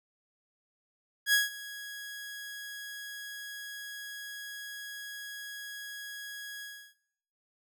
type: tone with ADSR envelope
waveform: sawtooth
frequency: 1661.2 Hz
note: G#6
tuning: in tune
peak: -17 dBFS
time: 1.26-6.95 s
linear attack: 73 ms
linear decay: 160 ms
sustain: -19 dB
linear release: 330 ms
effects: noise-tail reverb RT60 0.7 s tail -18 dB re dry